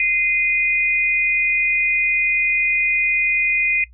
sine tone pair together, 2074 / 2465 Hz, C7 / D#7, -16 / -17 cents, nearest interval minor third, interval 299 cents, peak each -20 / -16 dBFS, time 0-3.84 s, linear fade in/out 2 ms, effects noise-tail reverb RT60 0.1 s tail -22 dB re dry + added 60 Hz sine -43 dBFS peak until 3.93 s

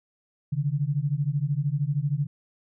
sine beating tone pair, 137.7 / 150.7 Hz, C#3 / D3, -11 / +45 cents, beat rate 13 Hz, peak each -26 dBFS, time 0.52-2.27 s, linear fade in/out 10 ms, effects none

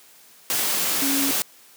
sine tone in noise, 276.6 Hz, C#4, 4 cents flat, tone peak -23 dBFS, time 1.02-1.31 s, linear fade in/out 0 ms, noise white, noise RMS -23 dBFS, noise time 0.5-1.42 s, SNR -3 dB, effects white hiss -51 dBFS RMS until 1.76 s + high-pass 150 Hz 12 dB/octave

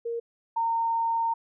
sine tone pair in turn, 466.2 / 916.9 Hz, A#4 / A#5, 0 / -29 cents, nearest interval octave, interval 1171 cents, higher second, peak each -28 / -23 dBFS, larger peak second, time 0.05-0.2 / 0.56-1.34 s, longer second, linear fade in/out 10 ms, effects none

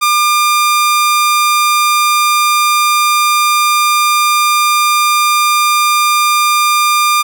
sawtooth tone, 1200 Hz, D6, 37 cents sharp, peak -5 dBFS, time 0.01-7.23 s, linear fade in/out 20 ms, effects none

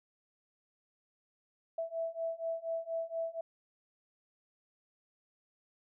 sine beating tone pair, 657 / 661.2 Hz, E5 / E5, -6 / +5 cents, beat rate 4.2 Hz, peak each -38 / -37 dBFS, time 1.78-3.41 s, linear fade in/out 5 ms, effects none

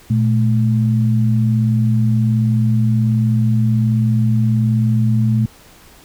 sine tone pair together, 117.5 / 216.2 Hz, A#2 / A3, +14 / -30 cents, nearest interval major seventh, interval 1056 cents, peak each -13 / -17 dBFS, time 0.1-5.46 s, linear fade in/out 5 ms, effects pink hiss -45 dBFS RMS until 6.04 s

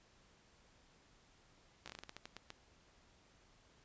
slowing click train, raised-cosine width 0.2 ms, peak -30 dBFS, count 12, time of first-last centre 1.86-2.504 s, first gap 16 ms, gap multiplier 1.24, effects pink hiss -68 dBFS RMS until 3.84 s + resampled to 16000 Hz

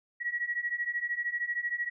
sine beating tone pair, 1910 / 1923 Hz, A#6 / B6, +42 / -47 cents, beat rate 13 Hz, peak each -34 / -32 dBFS, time 0.2-1.9 s, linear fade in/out 20 ms, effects none

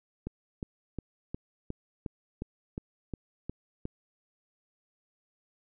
click train, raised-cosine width 3 ms, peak -22 dBFS, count 11, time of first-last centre 0.27-3.854 s, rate 2.79 Hz, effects none

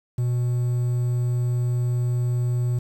triangle tone with quantisation, 122.5 Hz, B2, 14 cents flat, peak -18 dBFS, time 0.18-2.79 s, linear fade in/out 5 ms, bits 8, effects none

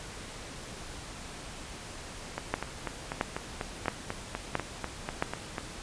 two click trains, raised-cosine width 0.5 ms, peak -17 / -11 dBFS, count 14 / 5, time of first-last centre 2.38-5.582 / 2.54-5.225 s, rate 4.06 / 1.49 Hz, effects pink hiss -43 dBFS RMS until 5.82 s + resampled to 22050 Hz

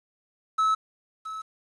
triangle tone with echo, 1298 Hz, E6, 27 cents flat, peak -18 dBFS, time 0.58-0.75 s, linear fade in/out 10 ms, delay 670 ms, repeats 1, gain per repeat -13 dB, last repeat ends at 1.42 s, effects resampled to 22050 Hz + 9-bit

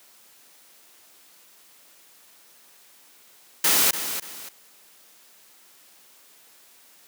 white noise with echo, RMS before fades -19 dBFS, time 3.64-3.91 s, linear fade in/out 5 ms, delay 290 ms, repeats 2, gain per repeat -10 dB, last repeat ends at 4.49 s, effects white hiss -54 dBFS RMS until 7.07 s + high-pass 200 Hz 12 dB/octave

